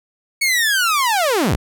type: linear sweep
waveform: sawtooth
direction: down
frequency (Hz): 2235 to 32.7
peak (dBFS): -11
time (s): 0.41-1.56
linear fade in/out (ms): 10
effects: none